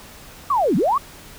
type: linear two-way sweep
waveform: sine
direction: down then up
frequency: 1189 to 155.56 to 1189 Hz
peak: -15 dBFS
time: 0.5-0.98 s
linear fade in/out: 5 ms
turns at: 0.76 s
effects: pink hiss -42 dBFS RMS until 1.38 s